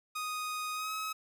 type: tone with pitch glide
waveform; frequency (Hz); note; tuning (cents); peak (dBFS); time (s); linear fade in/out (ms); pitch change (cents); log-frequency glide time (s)
sawtooth; 1244.5 to 1278.7; D#6 to D#6; 0 to +47; -31; 0.15-1.13; 10; +47; 0.74-0.92
effects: none